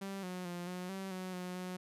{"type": "tone with pitch steps", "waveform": "sawtooth", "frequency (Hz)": [195.5, 181.8, 175.4, 181, 192.3, 185.1, 180.9, 182.6], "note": ["G3", "F#3", "F3", "F#3", "G3", "F#3", "F#3", "F#3"], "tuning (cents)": [-4, -30, 8, -38, -33, 1, -39, -23], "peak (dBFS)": -36, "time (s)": [0.01, 1.77], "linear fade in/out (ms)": 10, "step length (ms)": 220, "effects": ["resampled to 32000 Hz"]}